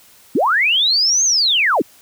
sine linear two-way sweep, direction up then down, 197.5 to 6510 to 197.5 Hz, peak -12 dBFS, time 0.35-1.82 s, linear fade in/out 5 ms, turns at 1.24 s, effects white hiss -48 dBFS RMS until 2.01 s

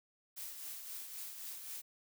blue noise with tremolo, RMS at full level -44 dBFS, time 0.36-1.82 s, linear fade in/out 20 ms, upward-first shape triangle, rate 3.8 Hz, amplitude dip 50%, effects none

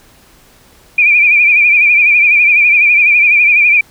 sine tone with vibrato, 2394 Hz, D7, 33 cents sharp, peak -5 dBFS, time 0.98-3.81 s, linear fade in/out 5 ms, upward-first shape triangle, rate 12 Hz, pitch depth 78 cents each way, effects pink hiss -45 dBFS RMS until 3.9 s

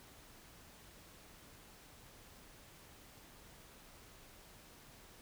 silence, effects pink hiss -59 dBFS RMS until 5.21 s

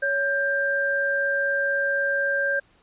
sine tone pair together, 559.4 / 1586 Hz, C#5 / G6, +16 / +20 cents, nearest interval octave + tritone, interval 1804 cents, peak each -26 / -22 dBFS, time 0.02-2.6 s, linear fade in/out 10 ms, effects pink hiss -60 dBFS RMS until 2.82 s + resampled to 8000 Hz

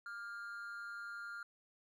triangle tone with amplitude modulation, 1400 Hz, F6, 4 cents sharp, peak -39 dBFS, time 0.06-1.43 s, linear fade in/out 2 ms, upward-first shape sine, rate 211 Hz, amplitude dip 65%, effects none

